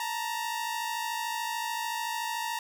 sawtooth tone pair together, 890 / 943.6 Hz, A5 / A#5, +20 / +21 cents, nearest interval minor second, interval 101 cents, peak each -31 / -29 dBFS, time 0-2.59 s, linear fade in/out 2 ms, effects none

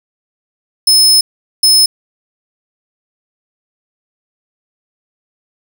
sawtooth tone bursts at uneven times, 5200 Hz, E8, 24 cents flat, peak -3 dBFS, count 2, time 0.87-1.21 / 1.63-1.86 s, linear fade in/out 5 ms, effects none

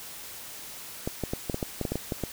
clicks, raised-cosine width 2 ms, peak -15 dBFS, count 12, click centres 1.075 / 1.237 / 1.335 / 1.498 / 1.544 / 1.628 / 1.813 / 1.852 / 1.92 / 1.956 / 2.122 / 2.237 s, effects white hiss -42 dBFS RMS until 2.32 s

